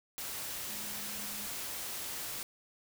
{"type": "tone in noise", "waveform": "sine", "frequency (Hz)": 207.4, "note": "G#3", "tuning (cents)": -2, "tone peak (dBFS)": -51, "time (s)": [0.69, 1.46], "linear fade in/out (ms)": 0, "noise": "white", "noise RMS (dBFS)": -40, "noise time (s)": [0.18, 2.43], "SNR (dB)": -14, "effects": []}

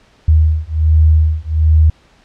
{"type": "beating tone pair", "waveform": "sine", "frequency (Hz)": [77.78, 79.08], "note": ["D#2", "D#2"], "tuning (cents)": [0, 29], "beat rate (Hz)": 1.3, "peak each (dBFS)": -11, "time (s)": [0.28, 1.9], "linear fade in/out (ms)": 5, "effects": ["pink hiss -50 dBFS RMS until 2.24 s", "low-pass 5000 Hz 12 dB/octave"]}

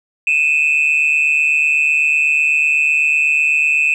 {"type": "tone pair together", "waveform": "sine", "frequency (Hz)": [2489, 2637], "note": ["D#7", "E7"], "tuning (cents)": [0, 0], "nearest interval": "minor second", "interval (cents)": 100, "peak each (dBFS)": -13, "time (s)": [0.27, 3.94], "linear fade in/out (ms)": 2, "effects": ["tanh soft clip ceiling -7 dBFS", "8-bit"]}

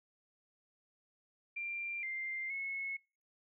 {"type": "tone with pitch steps", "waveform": "sine", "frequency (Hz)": [2375, 2096, 2187], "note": ["D7", "C7", "C#7"], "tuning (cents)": [19, 2, -24], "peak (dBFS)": -37, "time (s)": [1.56, 2.97], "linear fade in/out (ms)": 10, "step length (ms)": 470, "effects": ["noise-tail reverb RT60 0.4 s tail -26 dB re dry"]}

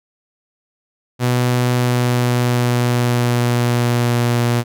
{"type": "tone with pitch glide", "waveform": "sawtooth", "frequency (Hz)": [123.47, 119.68], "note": ["B2", "A#2"], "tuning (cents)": [0, 46], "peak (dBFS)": -10, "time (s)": [1.19, 4.64], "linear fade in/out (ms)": 50, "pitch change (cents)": -54, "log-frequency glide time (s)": [1.66, 4.39], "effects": []}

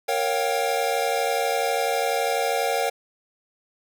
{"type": "chord", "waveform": "square", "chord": "G half-diminished seventh", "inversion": "first", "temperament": "equal with one note detuned", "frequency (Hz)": [466.2, 554.4, 711.9, 784], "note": ["Bb4", "Db5", "F5", "G5"], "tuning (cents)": [0, 0, 33, 0], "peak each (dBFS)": -28, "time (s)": [0.08, 2.9], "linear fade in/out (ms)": 10, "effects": []}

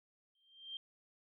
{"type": "tone with exponential growth", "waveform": "sine", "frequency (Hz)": 3168, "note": "G7", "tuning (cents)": 18, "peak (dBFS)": -39, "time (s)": [0.35, 0.77], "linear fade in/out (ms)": 2, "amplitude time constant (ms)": 91, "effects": []}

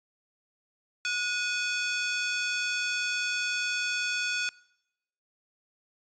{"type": "ring-modulated tone", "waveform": "sawtooth", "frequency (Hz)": 1976, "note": "B6", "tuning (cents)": 0, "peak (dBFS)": -21, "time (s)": [1.05, 4.49], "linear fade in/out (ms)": 0, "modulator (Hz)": 523, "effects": ["noise-tail reverb RT60 0.8 s tail -22 dB re dry", "resampled to 16000 Hz"]}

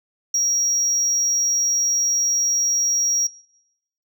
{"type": "tone", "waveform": "sine", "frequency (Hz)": 5660, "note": "F8", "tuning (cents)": 22, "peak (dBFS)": -14, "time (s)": [0.34, 3.27], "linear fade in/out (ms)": 5, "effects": ["noise-tail reverb RT60 0.8 s tail -24 dB re dry", "tanh soft clip ceiling -16 dBFS"]}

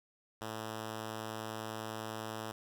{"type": "tone", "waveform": "5% pulse", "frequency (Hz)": 110, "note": "A2", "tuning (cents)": 0, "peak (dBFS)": -28, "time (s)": [0.41, 2.52], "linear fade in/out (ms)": 5, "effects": []}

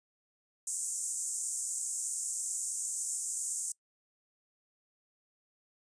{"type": "band-pass noise", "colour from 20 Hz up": "white", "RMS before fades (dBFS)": -36, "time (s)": [0.67, 3.72], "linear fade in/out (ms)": 2, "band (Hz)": [6800, 9100], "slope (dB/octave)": 48, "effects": ["noise-tail reverb RT60 0.1 s tail -23 dB re dry", "resampled to 22050 Hz"]}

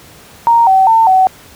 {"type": "tone with pitch steps", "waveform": "sine", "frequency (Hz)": [931, 764, 901, 754], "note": ["A#5", "G5", "A5", "F#5"], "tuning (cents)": [-2, -45, 41, 32], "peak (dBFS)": -5, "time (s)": [0.47, 1.27], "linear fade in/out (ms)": 0, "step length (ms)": 200, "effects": ["pink hiss -39 dBFS RMS until 1.55 s", "high-pass 60 Hz 12 dB/octave"]}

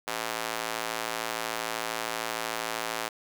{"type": "tone with high-pass filter", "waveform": "square", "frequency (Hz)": 56.5, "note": "A1", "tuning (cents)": 47, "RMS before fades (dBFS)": -33, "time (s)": [0.07, 3.09], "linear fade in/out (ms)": 10, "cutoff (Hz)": 710, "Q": 0.68, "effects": []}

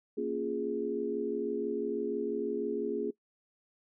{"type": "chord", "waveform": "sine", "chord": "Bb minor seventh", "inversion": "none", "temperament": "equal", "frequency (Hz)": [233.1, 277.2, 349.2, 415.3], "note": ["Bb3", "Db4", "F4", "Ab4"], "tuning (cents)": [0, 0, 0, 0], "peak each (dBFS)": [-38, -38, -37, -33], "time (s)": [0.17, 3.11], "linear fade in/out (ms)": 10, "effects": ["noise-tail reverb RT60 0.1 s tail -20 dB re dry"]}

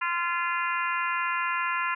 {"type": "harmonic tone with a mistuned harmonic", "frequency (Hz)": 344.8, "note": "F4", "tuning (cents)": -22, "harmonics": [3, 4, 5, 6, 7, 8], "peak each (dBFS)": [-29, -31, -33, -35, -36, -37], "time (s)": [0.01, 1.95], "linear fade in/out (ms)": 10, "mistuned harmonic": 7, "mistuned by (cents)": 23, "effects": []}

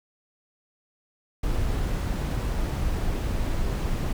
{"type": "noise", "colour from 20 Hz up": "brown", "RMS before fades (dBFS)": -26, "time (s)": [1.43, 4.13], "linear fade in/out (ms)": 5, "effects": []}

